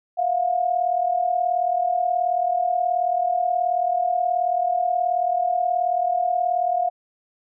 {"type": "tone pair together", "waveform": "sine", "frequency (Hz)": [677.4, 716], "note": ["E5", "F5"], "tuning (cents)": [47, 43], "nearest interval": "minor second", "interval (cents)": 96, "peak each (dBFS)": [-24, -20], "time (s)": [0.17, 6.9], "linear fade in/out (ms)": 20, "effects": []}